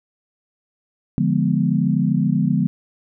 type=chord; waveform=sine; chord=D diminished seventh; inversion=none; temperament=equal; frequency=146.83 / 174.61 / 207.7 / 246.9 Hz; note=D3 / F3 / Ab3 / Cb4; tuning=0 / 0 / 0 / 0 cents; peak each=-21 / -20 / -21 / -22 dBFS; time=1.18-2.67 s; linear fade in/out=0 ms; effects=none